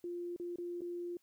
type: tone with dropouts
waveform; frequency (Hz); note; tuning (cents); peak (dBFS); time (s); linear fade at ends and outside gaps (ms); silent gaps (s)
sine; 349.2; F4; 0; -38; 0.04-1.17; 2; 0.363-0.398 / 0.559-0.584 / 0.808-0.817
effects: white hiss -75 dBFS RMS until 1.22 s